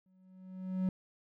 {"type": "tone with exponential growth", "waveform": "triangle", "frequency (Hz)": 186.4, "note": "F#3", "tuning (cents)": 13, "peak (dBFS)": -25, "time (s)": [0.06, 0.89], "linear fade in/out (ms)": 2, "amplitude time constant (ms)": 180, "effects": []}